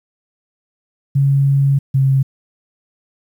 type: tone pair in turn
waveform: sine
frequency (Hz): 138.59 / 134.8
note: C#3 / C#3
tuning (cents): 0 / -48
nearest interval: unison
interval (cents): 48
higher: first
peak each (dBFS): -10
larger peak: neither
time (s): 1.15-1.79 / 1.94-2.23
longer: first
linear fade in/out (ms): 10
effects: 8-bit